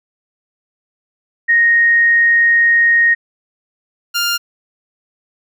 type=tone pair in turn; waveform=sine / 15% pulse; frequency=1864.7 / 1401 Hz; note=A#6 / F6; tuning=0 / +5 cents; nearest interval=perfect fourth; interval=495 cents; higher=first; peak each=-8 dBFS; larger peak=neither; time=1.48-3.15 / 4.14-4.38 s; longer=first; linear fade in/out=20 ms; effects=none